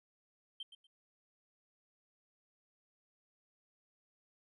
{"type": "tone with echo", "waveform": "triangle", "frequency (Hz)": 3136, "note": "G7", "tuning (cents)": 0, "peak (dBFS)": -38, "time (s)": [0.6, 0.63], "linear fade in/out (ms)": 5, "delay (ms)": 120, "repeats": 2, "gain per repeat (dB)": -13, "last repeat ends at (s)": 0.87, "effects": ["tanh soft clip ceiling -39 dBFS", "resampled to 24000 Hz"]}